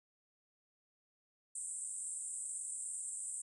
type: band-pass noise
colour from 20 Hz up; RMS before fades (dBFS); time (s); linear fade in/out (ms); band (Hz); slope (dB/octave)
pink; -43; 1.55-3.42; 5; 7800 to 9100; 96
effects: none